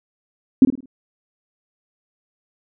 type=tone with echo; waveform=sine; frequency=262.8 Hz; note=C4; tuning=8 cents sharp; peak=-5 dBFS; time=0.62-0.65 s; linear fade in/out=2 ms; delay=52 ms; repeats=4; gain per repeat=-9 dB; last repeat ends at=0.858 s; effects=none